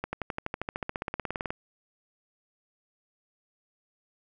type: accelerating click train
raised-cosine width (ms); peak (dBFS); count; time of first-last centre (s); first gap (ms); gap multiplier
0.5; -16; 23; 0.04-1.505; 90; 0.97
effects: none